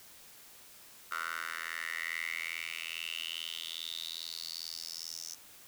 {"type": "tone with high-pass filter sweep", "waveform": "10% pulse", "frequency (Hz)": 82.4, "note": "E2", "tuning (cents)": 0, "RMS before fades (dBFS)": -40, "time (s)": [1.11, 5.35], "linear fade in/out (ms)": 10, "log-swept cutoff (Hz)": [1400, 5900], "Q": 7.2, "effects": ["white hiss -55 dBFS RMS until 5.67 s"]}